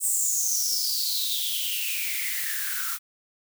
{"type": "noise with high-pass filter sweep", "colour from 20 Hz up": "blue", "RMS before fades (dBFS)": -27, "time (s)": [0, 2.99], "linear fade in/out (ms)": 50, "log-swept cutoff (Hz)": [8400, 1300], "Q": 9, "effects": []}